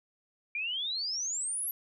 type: exponential sweep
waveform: sine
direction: up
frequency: 2347 to 11840 Hz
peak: -31 dBFS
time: 0.55-1.71 s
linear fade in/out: 2 ms
effects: none